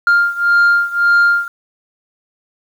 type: beating tone pair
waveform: sine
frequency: 1400 / 1401.8 Hz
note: F6 / F6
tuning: +4 / +6 cents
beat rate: 1.8 Hz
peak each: -10 / -12 dBFS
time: 0.07-1.48 s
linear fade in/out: 2 ms
effects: tanh soft clip ceiling -6 dBFS + 7-bit